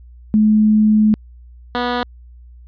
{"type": "tone pair in turn", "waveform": ["sine", "10% pulse"], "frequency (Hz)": [214.3, 244.3], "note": ["A3", "B3"], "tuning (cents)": [-45, -19], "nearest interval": "major second", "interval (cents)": 226, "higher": "second", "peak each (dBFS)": -9, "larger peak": "neither", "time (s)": [[0.34, 1.14], [1.75, 2.03]], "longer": "first", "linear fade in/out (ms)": 0, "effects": ["added 60 Hz sine -38 dBFS peak until 2.67 s", "resampled to 11025 Hz"]}